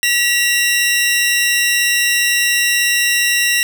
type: tone pair together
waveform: sawtooth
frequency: 1935 / 2758 Hz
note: B6 / F7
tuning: -36 / -22 cents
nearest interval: tritone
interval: 614 cents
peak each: -12 / -12 dBFS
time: 0.03-3.63 s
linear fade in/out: 0 ms
effects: none